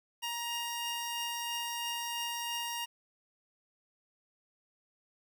sawtooth tone pair together, 942 / 2823 Hz, A#5 / F7, +18 / +18 cents, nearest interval octave + perfect fifth, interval 1900 cents, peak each -34 / -34 dBFS, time 0.22-2.86 s, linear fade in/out 20 ms, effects none

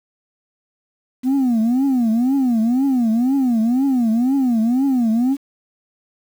sine tone with vibrato, 246.9 Hz, B3, in tune, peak -11 dBFS, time 1.23-5.37 s, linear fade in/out 50 ms, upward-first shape triangle, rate 2 Hz, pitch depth 230 cents each way, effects tanh soft clip ceiling -13 dBFS + 7-bit

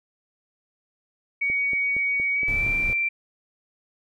sine tone with pitch glide, 2248 to 2353 Hz, C#7 to D7, +24 to +3 cents, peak -21 dBFS, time 1.41-3.09 s, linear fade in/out 10 ms, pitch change +79 cents, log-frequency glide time 2.32-2.67 s
click train, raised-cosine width 2 ms, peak -24 dBFS, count 7, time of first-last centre 1.5-2.899 s, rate 4.29 Hz
brown noise, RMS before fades -31 dBFS, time 2.48-2.93 s, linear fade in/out 0 ms
effects none

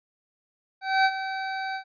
25% pulse tone with ADSR envelope, 768 Hz, G5, 36 cents flat, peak -13 dBFS, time 0.81-1.84 s, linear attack 240 ms, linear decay 52 ms, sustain -12 dB, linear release 88 ms, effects resampled to 11025 Hz

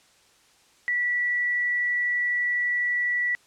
sine tone, 1952 Hz, B6, 21 cents flat, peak -22 dBFS, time 0.88-3.35 s, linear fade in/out 0 ms, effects white hiss -59 dBFS RMS until 3.46 s + low-pass 8000 Hz 12 dB/octave

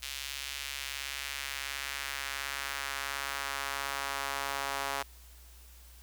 sawtooth tone with high-pass filter sweep, 138.59 Hz, C#3, in tune, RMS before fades -37 dBFS, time 0.02-5.03 s, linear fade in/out 10 ms, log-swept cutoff 3000 to 860 Hz, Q 1.2, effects added 60 Hz sine -52 dBFS peak until 6.02 s + white hiss -58 dBFS RMS until 6.02 s

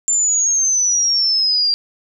sine exponential sweep, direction down, 7270 to 4728 Hz, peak -13 dBFS, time 0.08-1.74 s, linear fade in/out 0 ms, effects none

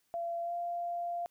sine tone with pitch glide, 682 to 693.5 Hz, F5 to F5, -41 to -12 cents, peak -33 dBFS, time 0.14-1.26 s, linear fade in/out 0 ms, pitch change +29 cents, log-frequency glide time 0.42-0.53 s, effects white hiss -75 dBFS RMS until 1.3 s

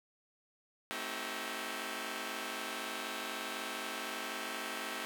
5% pulse chord, A diminished seventh, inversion none, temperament just, 220 / 264 / 316.8 / 380.2 Hz, A3 / C4 / Eb4 / Gb4, 0 / +16 / +31 / +47 cents, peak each -33 dBFS, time 0.91-5.05 s, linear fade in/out 0 ms, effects none

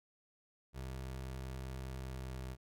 25% pulse tone with pitch glide, 65.1 to 64.39 Hz, C2 to C2, -8 to -27 cents, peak -38 dBFS, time 0.73-2.57 s, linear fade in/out 50 ms, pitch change -19 cents, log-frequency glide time 1.92-2.44 s, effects none

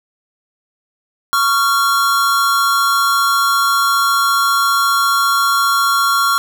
square tone pair together, 1114.7 / 1380 Hz, C#6 / F6, +9 / -21 cents, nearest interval major third, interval 370 cents, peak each -16 / -15 dBFS, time 1.33-6.38 s, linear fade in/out 0 ms, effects none

